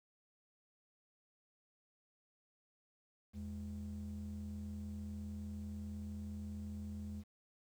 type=ring-modulated tone; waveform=triangle; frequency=145.5 Hz; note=D3; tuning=16 cents flat; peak=-36 dBFS; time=3.33-7.24 s; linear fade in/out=50 ms; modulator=62.8 Hz; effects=tanh soft clip ceiling -36 dBFS + 11-bit